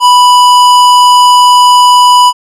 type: tone with hard clipping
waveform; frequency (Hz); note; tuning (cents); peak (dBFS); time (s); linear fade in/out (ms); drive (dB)
sine; 987.8; B5; 0; -3; 0-2.33; 50; 15
effects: none